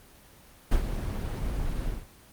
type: noise with ADSR envelope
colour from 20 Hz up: brown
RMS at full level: -21 dBFS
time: 0.71-2.08 s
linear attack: 11 ms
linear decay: 92 ms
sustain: -9 dB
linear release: 210 ms
effects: pink hiss -54 dBFS RMS until 2.32 s + Opus 24 kbps